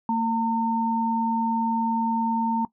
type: tone pair together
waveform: sine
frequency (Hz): 227.3 / 910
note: A#3 / A#5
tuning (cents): -43 / -42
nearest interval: 2 octaves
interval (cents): 2401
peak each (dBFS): -24 / -23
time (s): 0.09-2.65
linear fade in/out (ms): 2
effects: noise-tail reverb RT60 0.1 s tail -19 dB re dry